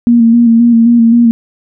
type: tone with vibrato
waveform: sine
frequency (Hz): 233.1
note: A#3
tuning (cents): 0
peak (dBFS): -3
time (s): 0.07-1.31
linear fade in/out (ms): 0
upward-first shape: square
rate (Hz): 3.8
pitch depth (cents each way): 29
effects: none